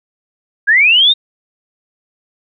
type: linear sweep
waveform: sine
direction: up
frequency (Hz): 1578 to 3756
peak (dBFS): -6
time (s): 0.67-1.14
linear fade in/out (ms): 20
effects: none